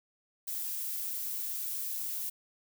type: noise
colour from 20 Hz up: violet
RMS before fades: -36 dBFS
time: 0.47-2.3 s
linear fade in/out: 10 ms
effects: none